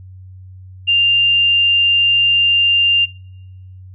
sine tone, 2794 Hz, F7, in tune, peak -10 dBFS, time 0.87-3.06 s, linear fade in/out 20 ms, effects noise-tail reverb RT60 0.9 s tail -25 dB re dry + added 93 Hz sine -34 dBFS peak until 3.94 s

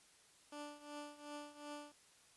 15% pulse tone with tremolo, 293.7 Hz, D4, in tune, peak -39 dBFS, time 0.52-1.92 s, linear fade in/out 5 ms, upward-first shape triangle, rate 2.7 Hz, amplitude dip 85%, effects white hiss -67 dBFS RMS until 2.36 s + resampled to 24000 Hz

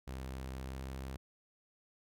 sawtooth tone with pitch glide, 65.41 to 66.21 Hz, C2 to C2, 0 to +21 cents, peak -37 dBFS, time 0.07-1.17 s, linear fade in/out 10 ms, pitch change +21 cents, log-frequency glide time 0.61-0.83 s, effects none

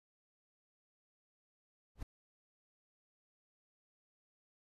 brown noise with exponential growth, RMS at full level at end -36 dBFS, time 1.95-2.03 s, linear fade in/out 5 ms, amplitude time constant 17 ms, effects resampled to 32000 Hz

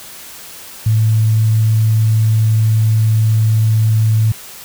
sine tone, 110 Hz, A2, in tune, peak -9 dBFS, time 0.86-4.32 s, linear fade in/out 5 ms, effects white hiss -34 dBFS RMS until 4.64 s

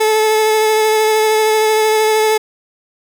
30% pulse tone with vibrato, 434 Hz, A4, 24 cents flat, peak -8 dBFS, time 0-2.38 s, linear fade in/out 10 ms, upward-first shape triangle, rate 13 Hz, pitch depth 18 cents each way, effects none

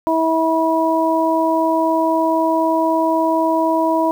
harmonic tone, 323.9 Hz, E4, 30 cents flat, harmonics 1 / 2 / 3, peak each -18 / -18 / -18 dBFS, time 0.07-4.11 s, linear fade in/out 0 ms, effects 7-bit

